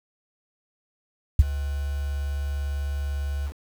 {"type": "tone with ADSR envelope", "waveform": "sine", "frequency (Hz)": 71, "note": "C#2", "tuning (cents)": 42, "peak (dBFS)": -5, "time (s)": [1.39, 3.53], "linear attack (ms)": 4, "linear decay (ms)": 30, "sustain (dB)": -20, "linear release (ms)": 68, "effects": ["tanh soft clip ceiling -6 dBFS", "7-bit"]}